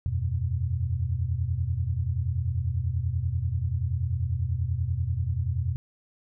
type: chord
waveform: sine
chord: E suspended second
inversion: none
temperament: just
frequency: 82.41 / 92.71 / 123.61 Hz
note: E2 / F#2 / B2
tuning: 0 / +4 / +2 cents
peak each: -29 dBFS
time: 0.06-5.76 s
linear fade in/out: 0 ms
effects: none